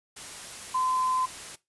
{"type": "tone in noise", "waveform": "sine", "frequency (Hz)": 1026, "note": "C6", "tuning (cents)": -34, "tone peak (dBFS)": -24, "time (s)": [0.74, 1.26], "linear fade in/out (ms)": 10, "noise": "white", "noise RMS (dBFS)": -41, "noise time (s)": [0.16, 1.56], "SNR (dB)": 14, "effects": ["noise-tail reverb RT60 0.2 s tail -18 dB re dry", "resampled to 24000 Hz"]}